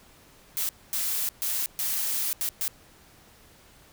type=noise bursts at uneven times; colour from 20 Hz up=blue; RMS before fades=-28 dBFS; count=6; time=0.57-0.69 / 0.93-1.29 / 1.42-1.66 / 1.79-2.33 / 2.41-2.49 / 2.61-2.68 s; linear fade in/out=0 ms; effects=pink hiss -55 dBFS RMS until 3.92 s